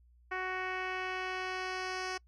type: tone with low-pass filter sweep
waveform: 10% pulse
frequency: 371.5 Hz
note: F#4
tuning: 7 cents sharp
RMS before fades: -37 dBFS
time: 0.31-2.18 s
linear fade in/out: 10 ms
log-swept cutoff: 2000 to 5400 Hz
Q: 1.6
effects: noise-tail reverb RT60 0.1 s tail -26 dB re dry + added 60 Hz sine -60 dBFS peak until 2.27 s